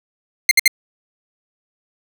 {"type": "tone bursts", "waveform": "sawtooth", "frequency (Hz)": 2101, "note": "C7", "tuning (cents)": 7, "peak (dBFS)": -4, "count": 3, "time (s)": [0.49, 0.678], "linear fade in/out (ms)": 2, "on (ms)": 22, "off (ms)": 61, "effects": []}